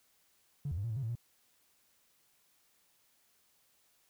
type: tone with pitch steps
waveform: triangle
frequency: 142.8 / 82.4 / 99.8 / 116.6 / 108.5 / 135.6 / 112 / 118.5 Hz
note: D3 / E2 / G2 / A#2 / A2 / C#3 / A2 / A#2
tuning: -48 / 0 / +32 / +1 / -24 / -38 / +31 / +29 cents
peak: -30 dBFS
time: 0.65-1.154 s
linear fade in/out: 5 ms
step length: 63 ms
effects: tanh soft clip ceiling -31 dBFS + white hiss -71 dBFS RMS until 4.09 s